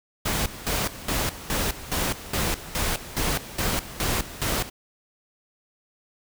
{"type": "noise with tremolo", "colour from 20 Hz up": "pink", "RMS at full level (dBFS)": -25, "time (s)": [0.25, 4.7], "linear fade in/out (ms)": 10, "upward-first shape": "square", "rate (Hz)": 2.4, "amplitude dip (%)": 80, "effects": []}